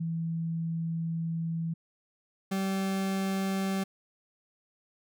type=tone pair in turn; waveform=sine / 40% pulse; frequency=164.81 / 192.94 Hz; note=E3 / G3; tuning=0 / -27 cents; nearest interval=minor third; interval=273 cents; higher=second; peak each=-29 / -27 dBFS; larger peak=second; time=0-1.74 / 2.51-3.84 s; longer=first; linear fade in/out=10 ms; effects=none